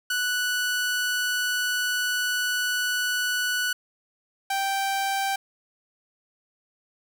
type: tone pair in turn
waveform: sawtooth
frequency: 1480 / 782.5 Hz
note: F#6 / G5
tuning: 0 / -3 cents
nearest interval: major seventh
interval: 1103 cents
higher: first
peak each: -20 dBFS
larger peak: neither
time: 0.1-3.73 / 4.5-5.36 s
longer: first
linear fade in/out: 5 ms
effects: none